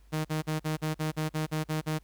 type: tone bursts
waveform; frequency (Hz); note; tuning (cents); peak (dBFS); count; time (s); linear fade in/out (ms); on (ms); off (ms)
sawtooth; 155.56; D#3; 0; -24; 11; 0.12-1.99; 20; 130; 44
effects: added 50 Hz sine -54 dBFS peak until 2.03 s + pink hiss -68 dBFS RMS until 2.03 s